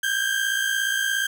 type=tone pair together; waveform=35% pulse; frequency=1562.9 / 1620 Hz; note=G6 / G#6; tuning=-6 / -43 cents; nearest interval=minor second; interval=63 cents; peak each=-23 dBFS; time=0.03-1.27 s; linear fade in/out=5 ms; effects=none